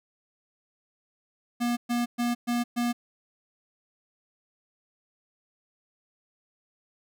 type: tone bursts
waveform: square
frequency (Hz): 239.7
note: A#3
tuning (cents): +48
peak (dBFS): -25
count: 5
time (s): 1.6-2.93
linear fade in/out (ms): 20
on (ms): 170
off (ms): 120
effects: none